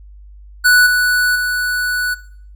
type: tone with level steps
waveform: square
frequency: 1480 Hz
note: F#6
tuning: in tune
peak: -8 / -13 / -17 dBFS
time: 0.64-2.15 s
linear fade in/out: 20 ms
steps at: 0.86 / 1.35 s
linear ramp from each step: 10 ms
effects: noise-tail reverb RT60 0.6 s tail -19 dB re dry + added 50 Hz sine -36 dBFS peak until 2.55 s